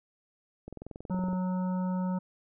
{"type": "click train", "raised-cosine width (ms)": 2, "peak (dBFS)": -28, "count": 15, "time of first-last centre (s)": [0.68, 1.331], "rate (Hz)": 21.5}
{"type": "harmonic tone", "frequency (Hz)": 183.9, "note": "F#3", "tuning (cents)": -10, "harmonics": [1, 3, 5, 7, 8], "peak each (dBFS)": [-28, -41, -40, -49, -56], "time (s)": [1.1, 2.19], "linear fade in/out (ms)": 10}
{"effects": []}